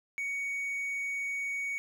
triangle tone, 2238 Hz, C#7, 16 cents sharp, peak -30 dBFS, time 0.18-1.78 s, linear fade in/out 0 ms, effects none

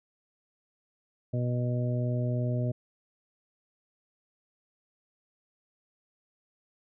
harmonic tone, 122.9 Hz, B2, 8 cents flat, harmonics 1 / 2 / 3 / 4 / 5, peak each -27 / -35 / -40 / -42 / -37 dBFS, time 1.33-2.72 s, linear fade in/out 10 ms, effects none

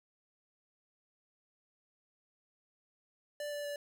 square tone with pitch steps, 587.3 / 583.2 / 579.2 Hz, D5 / D5 / D5, 0 / -12 / -24 cents, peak -38 dBFS, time 3.4-3.76 s, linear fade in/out 2 ms, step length 120 ms, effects none

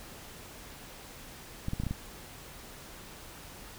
clicks, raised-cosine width 5 ms, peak -20 dBFS, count 6, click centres 1.684 / 1.734 / 1.8 / 1.836 / 1.867 / 1.91 s, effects pink hiss -48 dBFS RMS until 3.78 s

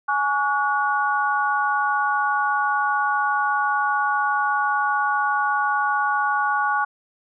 sine tone cluster, 837 / 1129 / 1454 Hz, G#5 / C#6 / F#6, +13 / +31 / -31 cents, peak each -23 dBFS, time 0.08-6.85 s, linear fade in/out 10 ms, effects none

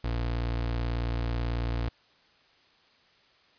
30% pulse tone, 58.27 Hz, A#1, in tune, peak -25 dBFS, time 0.04-1.89 s, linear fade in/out 5 ms, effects white hiss -62 dBFS RMS until 3.58 s + resampled to 11025 Hz

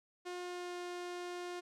sawtooth tone with pitch glide, 357.2 to 354.5 Hz, F4 to F4, +39 to +26 cents, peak -37 dBFS, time 0.25-1.61 s, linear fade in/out 20 ms, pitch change -13 cents, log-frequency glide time 0.41-0.76 s, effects low-pass 8000 Hz 12 dB/octave

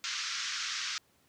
white band-pass noise, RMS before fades -36 dBFS, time 0.04-0.98 s, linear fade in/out 0 ms, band 1200 to 6300 Hz, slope 48 dB/octave, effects pink hiss -68 dBFS RMS until 1.28 s + high-pass 80 Hz 12 dB/octave

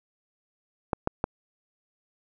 clicks, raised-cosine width 1 ms, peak -10 dBFS, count 3, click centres 0.932 / 1.074 / 1.241 s, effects none

